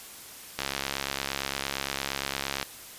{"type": "click train", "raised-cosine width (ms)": 0.2, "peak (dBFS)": -11, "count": 141, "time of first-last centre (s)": [0.59, 2.628], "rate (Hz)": 68.7, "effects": ["white hiss -45 dBFS RMS until 2.98 s", "resampled to 32000 Hz"]}